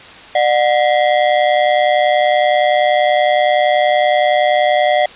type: ring-modulated tone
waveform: square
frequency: 665 Hz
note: E5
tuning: 15 cents sharp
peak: -8 dBFS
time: 0.35-5.06 s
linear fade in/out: 5 ms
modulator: 65.3 Hz
effects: white hiss -36 dBFS RMS until 5.15 s + resampled to 8000 Hz